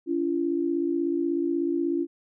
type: tone pair together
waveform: sine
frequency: 284.4 / 340.8 Hz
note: C#4 / F4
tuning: +45 / -42 cents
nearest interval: minor third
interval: 313 cents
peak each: -27 / -25 dBFS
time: 0.06-2.07 s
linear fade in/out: 50 ms
effects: none